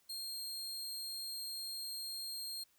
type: tone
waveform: sawtooth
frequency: 4217 Hz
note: C8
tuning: 13 cents sharp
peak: -38 dBFS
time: 0.09-2.64 s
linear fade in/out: 10 ms
effects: white hiss -72 dBFS RMS until 2.78 s